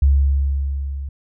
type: tone with level ramp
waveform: sine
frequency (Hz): 69.2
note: C#2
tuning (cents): -2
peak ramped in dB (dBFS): -9 to -25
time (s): 0.02-1.09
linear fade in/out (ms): 5
effects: none